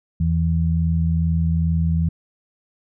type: tone pair together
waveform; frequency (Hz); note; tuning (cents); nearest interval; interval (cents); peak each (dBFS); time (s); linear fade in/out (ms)
sine; 82.41 / 164.81; E2 / E3; 0 / 0; octave; 1200; -19; 0.2-2.09; 5
effects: none